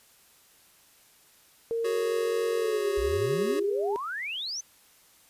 sine tone with pitch glide, 460 to 405.1 Hz, A#4 to G#4, -23 to -43 cents, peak -26 dBFS, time 1.71-3.96 s, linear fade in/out 0 ms, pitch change -220 cents, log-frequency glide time 2.59-2.87 s
square chord, F# suspended second, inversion none, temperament just, 370 / 416.2 / 555 Hz, F#4 / G#4 / C#5, 0 / +4 / +2 cents, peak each -33 / -37 / -38 dBFS, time 1.84-3.6 s, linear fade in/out 10 ms
sine exponential sweep, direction up, 52.3 to 6320 Hz, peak -31 dBFS, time 2.97-4.61 s, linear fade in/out 10 ms
effects white hiss -59 dBFS RMS until 5.29 s + resampled to 32000 Hz

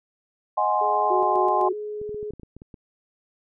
sine chord, Ab dominant seventh, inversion second, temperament equal, 622.3 / 740 / 830.6 / 1046.5 Hz, Eb5 / Gb5 / Ab5 / C6, 0 / 0 / 0 / 0 cents, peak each -27 / -26 / -23 / -24 dBFS, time 0.57-1.69 s, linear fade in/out 10 ms
sine tone, 420.8 Hz, G#4, 23 cents sharp, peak -29 dBFS, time 0.81-2.31 s, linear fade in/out 5 ms
sine tone with tremolo, 370 Hz, F#4, in tune, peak -22 dBFS, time 1.1-1.73 s, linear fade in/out 10 ms, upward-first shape square, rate 3.9 Hz, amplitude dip 45%
clicks, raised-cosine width 3 ms, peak -29 dBFS, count 11, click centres 2.015 / 2.093 / 2.145 / 2.229 / 2.306 / 2.336 / 2.397 / 2.433 / 2.566 / 2.619 / 2.742 s
effects none

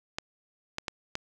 clicks, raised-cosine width 0.2 ms, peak -14 dBFS, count 4, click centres 0.185 / 0.784 / 0.882 / 1.154 s, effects none

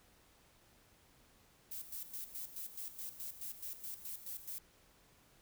violet noise with tremolo, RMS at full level -44 dBFS, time 1.71-4.59 s, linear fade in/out 10 ms, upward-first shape square, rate 4.7 Hz, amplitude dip 70%, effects pink hiss -67 dBFS RMS until 5.41 s

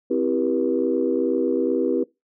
sine chord, C major seventh, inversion none, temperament equal with one note detuned, 261.6 / 329.6 / 392 / 481.8 Hz, C4 / E4 / G4 / B4, 0 / 0 / 0 / -43 cents, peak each -24 dBFS, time 0.1-2.04 s, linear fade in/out 10 ms, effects noise-tail reverb RT60 0.2 s tail -22 dB re dry + tanh soft clip ceiling -8 dBFS

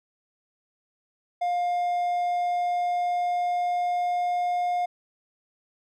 triangle tone with pitch glide, 707 to 711.5 Hz, F5 to F5, +21 to +32 cents, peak -21 dBFS, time 1.41-4.86 s, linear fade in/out 10 ms, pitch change +11 cents, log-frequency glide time 1.92-4.62 s, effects none

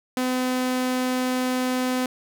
sawtooth tone, 254.1 Hz, B3, 49 cents sharp, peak -18 dBFS, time 0.17-2.06 s, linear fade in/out 2 ms, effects none

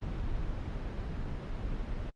brown noise, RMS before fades -35 dBFS, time 0.01-2.11 s, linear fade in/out 20 ms, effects low-pass 4000 Hz 12 dB/octave + Opus 24 kbps

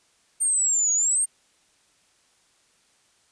sine exponential two-way sweep, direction down then up, 8840 to 6645 to 8840 Hz, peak -19 dBFS, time 0.4-1.26 s, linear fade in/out 20 ms, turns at 0.93 s, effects white hiss -63 dBFS RMS until 3.31 s + resampled to 22050 Hz

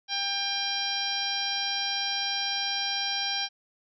harmonic tone, 797 Hz, G5, 28 cents sharp, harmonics 1 / 2 / 3 / 4 / 5 / 6 / 7, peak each -36 / -37 / -37 / -33 / -34 / -36 / -33 dBFS, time 0.08-3.49 s, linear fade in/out 50 ms, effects none

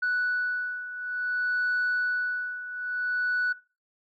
sine beating tone pair, 1480 / 1480.57 Hz, F#6 / F#6, 0 / +1 cents, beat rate 0.57 Hz, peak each -26 / -30 dBFS, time 0.02-3.53 s, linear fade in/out 10 ms, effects noise-tail reverb RT60 0.3 s tail -19 dB re dry + tanh soft clip ceiling -21 dBFS

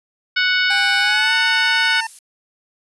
harmonic tone, 740 Hz, F#5, in tune, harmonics 2 / 3 / 4 / 5 / 6 / 7, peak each -17 / -21 / -23 / -25 / -27 / -28 dBFS, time 0.36-2.01 s, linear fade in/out 10 ms
25% pulse tone with pitch glide, 801 to 899.1 Hz, G5 to A5, +37 to +37 cents, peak -19 dBFS, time 0.7-2.07 s, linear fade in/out 5 ms, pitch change +200 cents, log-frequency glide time 0.99-1.34 s
violet noise, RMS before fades -35 dBFS, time 0.77-2.19 s, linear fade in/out 2 ms
effects resampled to 24000 Hz

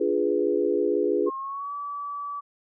sine chord, D diminished seventh, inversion none, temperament equal, 293.7 / 349.2 / 415.3 / 493.9 Hz, D4 / F4 / Ab4 / Cb5, 0 / 0 / 0 / 0 cents, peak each -29 / -26 / -24 / -28 dBFS, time 0-1.3 s, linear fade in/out 10 ms
sine tone with pitch glide, 1073 to 1150 Hz, C6 to D6, +43 to -37 cents, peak -30 dBFS, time 1.26-2.41 s, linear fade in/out 20 ms, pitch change +120 cents, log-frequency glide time 1.37-1.73 s
effects none

